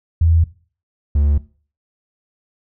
sine / triangle tone pair in turn, 82.5 / 72.53 Hz, E2 / D2, +2 / -21 cents, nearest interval major second, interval 223 cents, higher first, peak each -10 dBFS, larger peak neither, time 0.21-0.44 / 1.15-1.38 s, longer neither, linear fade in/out 5 ms, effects noise-tail reverb RT60 0.4 s tail -18 dB re dry

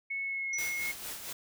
sine tone with pitch glide, 2200 to 2163 Hz, C#7 to C#7, -14 to -43 cents, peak -32 dBFS, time 0.1-0.92 s, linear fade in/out 10 ms, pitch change -29 cents, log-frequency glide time 0.23-0.53 s
sine tone with exponential decay, 5900 Hz, F#8, 6 cents flat, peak -33 dBFS, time 0.53-1.18 s, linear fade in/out 5 ms, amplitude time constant 140 ms
white noise with tremolo, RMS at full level -39 dBFS, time 0.58-1.33 s, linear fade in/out 5 ms, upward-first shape sine, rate 4.4 Hz, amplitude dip 50%
effects none

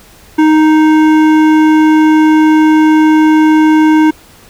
sine tone with hard clipping, 311.1 Hz, D#4, in tune, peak -6 dBFS, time 0.38-4.11 s, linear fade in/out 10 ms, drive 13 dB, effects pink hiss -40 dBFS RMS until 4.49 s

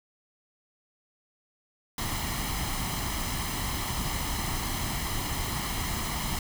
pink noise with comb filter, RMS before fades -31 dBFS, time 1.98-6.39 s, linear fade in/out 2 ms, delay 0.98 ms, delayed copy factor +0.6, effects none

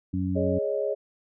harmonic tone, 92.5 Hz, F#2, in tune, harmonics 1 / 2 / 3, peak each -29 / -29 / -29 dBFS, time 0.13-0.59 s, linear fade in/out 10 ms
sine chord, Ab suspended fourth, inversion none, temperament equal, 415.3 / 554.4 / 622.3 Hz, Ab4 / Db5 / Eb5, 0 / 0 / 0 cents, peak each -29 / -28 / -30 dBFS, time 0.35-0.95 s, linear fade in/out 20 ms
effects none

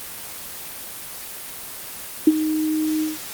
sine tone with ADSR envelope, 311.1 Hz, D#4, in tune, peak -6 dBFS, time 2.27-3.18 s, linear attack 5 ms, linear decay 38 ms, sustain -13 dB, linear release 160 ms, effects white hiss -34 dBFS RMS until 3.33 s + Opus 24 kbps

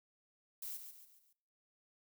violet noise with echo, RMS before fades -44 dBFS, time 0.62-0.77 s, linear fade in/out 5 ms, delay 140 ms, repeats 4, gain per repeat -7 dB, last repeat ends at 1.33 s, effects noise-tail reverb RT60 0.6 s tail -21 dB re dry

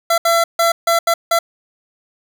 25% pulse tone bursts at uneven times, 674 Hz, E5, 38 cents sharp, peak -8 dBFS, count 6, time 0.1-0.18 / 0.25-0.44 / 0.59-0.72 / 0.87-0.99 / 1.07-1.14 / 1.31-1.39 s, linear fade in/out 5 ms, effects none

